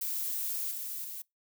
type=noise with level steps; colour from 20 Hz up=violet; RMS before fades=-34 / -38 / -41 dBFS; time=0.01-1.22 s; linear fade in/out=5 ms; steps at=0.71 / 1.04 s; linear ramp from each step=5 ms; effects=noise-tail reverb RT60 0.2 s tail -26 dB re dry